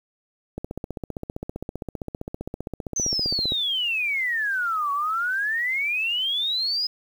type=click train; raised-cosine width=2 ms; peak=-17 dBFS; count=46; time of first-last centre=0.58-3.521 s; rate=15.3 Hz
type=exponential two-way sweep; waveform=sine; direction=down then up; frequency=6272 to 1113 to 5080 Hz; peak=-22 dBFS; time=2.96-6.87 s; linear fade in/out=5 ms; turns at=4.92 s
effects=8-bit